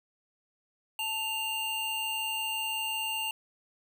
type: tone pair together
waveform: square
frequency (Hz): 883.5 / 2796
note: A5 / F7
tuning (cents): +7 / +1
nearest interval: octave + minor sixth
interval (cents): 1994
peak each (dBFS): -38 / -32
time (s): 0.99-3.31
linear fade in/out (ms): 2
effects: none